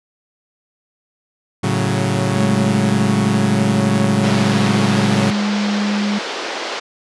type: chord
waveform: sawtooth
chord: F# minor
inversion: first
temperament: equal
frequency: 110 / 138.59 / 185 Hz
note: A2 / C#3 / F#3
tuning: 0 / 0 / 0 cents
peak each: -16 dBFS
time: 1.63-5.31 s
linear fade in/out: 10 ms
type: tone with pitch glide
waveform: sine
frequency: 208.1 to 205.7 Hz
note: G#3 to G#3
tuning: +4 to -16 cents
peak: -16 dBFS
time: 2.36-6.19 s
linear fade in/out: 10 ms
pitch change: -20 cents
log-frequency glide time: 3.91-4.61 s
type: band-pass noise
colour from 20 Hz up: pink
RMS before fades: -25 dBFS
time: 4.23-6.8 s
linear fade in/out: 10 ms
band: 340 to 5400 Hz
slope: 24 dB/octave
effects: resampled to 24000 Hz